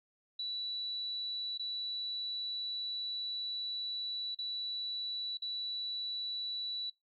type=tone with dropouts; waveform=sine; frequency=3945 Hz; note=B7; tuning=3 cents flat; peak=-35 dBFS; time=0.39-6.9 s; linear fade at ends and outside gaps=5 ms; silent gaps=1.577-1.594 / 4.348-4.387 / 5.373-5.42 s; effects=noise-tail reverb RT60 0.2 s tail -22 dB re dry

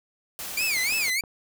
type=noise; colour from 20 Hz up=white; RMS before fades=-35 dBFS; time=0.39-1.1 s; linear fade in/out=0 ms
type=tone with vibrato; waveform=sawtooth; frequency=2300 Hz; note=D7; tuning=37 cents flat; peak=-20 dBFS; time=0.57-1.21 s; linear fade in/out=5 ms; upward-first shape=sine; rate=3.2 Hz; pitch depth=230 cents each way
type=click train; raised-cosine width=1 ms; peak=-30 dBFS; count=5; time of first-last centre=0.61-1.238 s; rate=6.37 Hz
effects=none

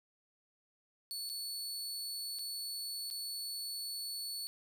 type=tone with dropouts; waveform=sawtooth; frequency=4435 Hz; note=C#8; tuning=in tune; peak=-36 dBFS; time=1.11-4.47 s; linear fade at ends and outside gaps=0 ms; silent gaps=1.292-1.298 / 2.387-2.392 / 3.102-3.11 s; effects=none

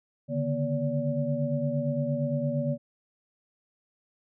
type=tone cluster; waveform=sine; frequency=140 / 148.7 / 239.5 / 574 Hz; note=C#3 / D3 / A#3 / D5; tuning=+18 / +22 / +47 / -40 cents; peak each=-31 dBFS; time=0.28-2.78 s; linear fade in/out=50 ms; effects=none

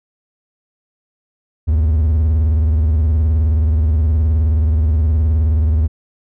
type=tone with vibrato; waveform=triangle; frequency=77.78 Hz; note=D#2; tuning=in tune; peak=-9 dBFS; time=1.67-5.88 s; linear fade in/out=20 ms; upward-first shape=sine; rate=19 Hz; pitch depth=150 cents each way; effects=none

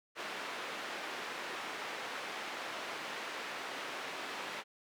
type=band-pass noise; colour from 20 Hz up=white; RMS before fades=-42 dBFS; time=0.15-4.64 s; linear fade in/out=50 ms; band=310 to 2300 Hz; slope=12 dB/octave; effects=none

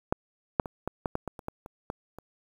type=clicks; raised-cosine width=1 ms; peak=-10 / -7 / -22 / -16 / -14 / -14 / -19 / -27 / -19 / -28 / -18 / -28 dBFS; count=12; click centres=0.125 / 0.598 / 0.658 / 0.876 / 1.058 / 1.154 / 1.277 / 1.392 / 1.484 / 1.661 / 1.901 / 2.186 s; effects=8-bit

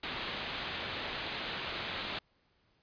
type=low-pass noise; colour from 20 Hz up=white; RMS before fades=-39 dBFS; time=0.03-2.19 s; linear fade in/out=5 ms; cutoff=4100 Hz; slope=48 dB/octave; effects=pink hiss -72 dBFS RMS until 2.82 s + resampled to 11025 Hz

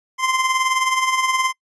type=tone with tremolo; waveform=25% pulse; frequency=1041 Hz; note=C6; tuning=9 cents flat; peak=-11 dBFS; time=0.18-1.53 s; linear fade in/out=50 ms; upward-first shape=sine; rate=19 Hz; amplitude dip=55%; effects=noise-tail reverb RT60 0.1 s tail -26 dB re dry + resampled to 22050 Hz

